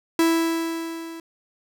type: tone with level ramp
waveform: 45% pulse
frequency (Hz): 329.6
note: E4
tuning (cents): 0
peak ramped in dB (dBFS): -15 to -35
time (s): 0.19-1.2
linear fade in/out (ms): 2
effects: none